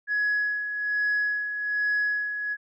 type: tone with tremolo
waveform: sine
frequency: 1680 Hz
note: G#6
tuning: 19 cents sharp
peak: -20 dBFS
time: 0.07-2.57 s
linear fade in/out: 50 ms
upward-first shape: sine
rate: 1.2 Hz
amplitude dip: 60%
effects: tanh soft clip ceiling -19 dBFS